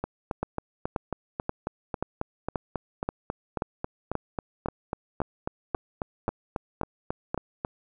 two click trains, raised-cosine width 1 ms, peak -15 / -13 dBFS, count 29 / 14, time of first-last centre 0.04-7.649 / 0.43-7.345 s, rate 3.68 / 1.88 Hz, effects none

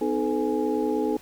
sine tone cluster, 253.4 / 309.8 / 430.1 / 500 / 831 Hz, B3 / D#4 / A4 / B4 / G#5, +45 / -7 / -39 / +21 / +1 cents, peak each -29 / -27 / -26 / -33 / -33 dBFS, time 0.01-1.17 s, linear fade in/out 5 ms, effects pink hiss -50 dBFS RMS until 1.21 s

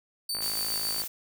sawtooth tone with tremolo, 4563 Hz, C#8, 49 cents sharp, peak -26 dBFS, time 0.29-1.02 s, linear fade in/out 5 ms, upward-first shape square, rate 7.2 Hz, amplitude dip 25%
click train, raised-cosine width 0.5 ms, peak -25 dBFS, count 38, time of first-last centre 0.35-1.038 s, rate 53.8 Hz
blue noise, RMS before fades -35 dBFS, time 0.41-1.08 s, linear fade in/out 10 ms
effects none

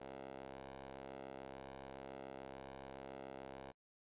10% pulse ring-modulated tone, 67 Hz, C2, 42 cents sharp, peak -38 dBFS, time 0-3.72 s, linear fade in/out 10 ms, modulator 503 Hz, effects noise-tail reverb RT60 0.1 s tail -26 dB re dry + resampled to 8000 Hz

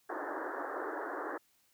pink band-pass noise, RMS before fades -39 dBFS, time 0.09-1.38 s, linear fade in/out 10 ms, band 290 to 1800 Hz, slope 96 dB/octave, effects white hiss -71 dBFS RMS until 1.73 s

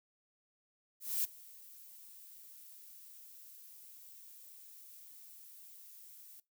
violet noise with ADSR envelope, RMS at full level -32 dBFS, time 1-6.4 s, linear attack 240 ms, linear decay 16 ms, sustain -23 dB, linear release 3 ms, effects noise-tail reverb RT60 0.2 s tail -20 dB re dry

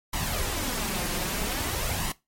pink noise with flanger, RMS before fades -29 dBFS, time 0.13-2.12 s, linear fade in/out 5 ms, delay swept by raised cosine 1 to 5.7 ms, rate 0.51 Hz, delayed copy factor +0.55, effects noise-tail reverb RT60 0.2 s tail -19 dB re dry + MP3 64 kbps

